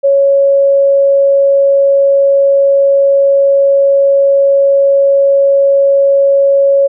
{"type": "tone", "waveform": "sine", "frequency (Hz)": 554.4, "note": "C#5", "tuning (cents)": 0, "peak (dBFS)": -5, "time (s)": [0.03, 6.88], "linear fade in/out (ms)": 20, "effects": []}